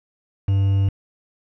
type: tone with quantisation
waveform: triangle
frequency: 98 Hz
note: G2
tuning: in tune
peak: -13 dBFS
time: 0.48-0.89 s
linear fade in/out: 5 ms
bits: 6
effects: low-pass 2000 Hz 12 dB/octave